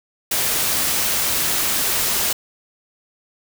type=noise; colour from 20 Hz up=white; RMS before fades=-20 dBFS; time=0.31-2.33 s; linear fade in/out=5 ms; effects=none

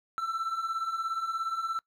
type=beating tone pair; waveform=triangle; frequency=1321 / 1338 Hz; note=E6 / E6; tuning=+3 / +25 cents; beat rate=17 Hz; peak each=-34 / -29 dBFS; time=0.18-1.79 s; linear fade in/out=0 ms; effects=noise-tail reverb RT60 0.1 s tail -22 dB re dry

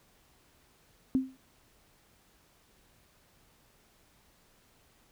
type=tone with exponential decay; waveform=sine; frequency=262.2 Hz; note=C4; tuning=4 cents sharp; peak=-20 dBFS; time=1.15-1.37 s; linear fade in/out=0 ms; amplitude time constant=47 ms; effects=pink hiss -65 dBFS RMS until 5.11 s

